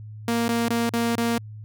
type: tone with dropouts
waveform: sawtooth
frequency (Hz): 233.3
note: A#3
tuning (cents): +2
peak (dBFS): -17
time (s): 0.28-1.38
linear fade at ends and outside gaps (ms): 2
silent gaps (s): 0.481-0.49 / 0.685-0.703 / 0.893-0.936 / 1.154-1.18
effects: added 107 Hz sine -36 dBFS peak until 1.64 s